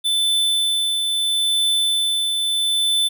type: tone with tremolo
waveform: square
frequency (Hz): 3520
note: A7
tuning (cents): 0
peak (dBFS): -16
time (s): 0.04-3.09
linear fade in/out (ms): 20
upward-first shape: triangle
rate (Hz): 0.76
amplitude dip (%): 35
effects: none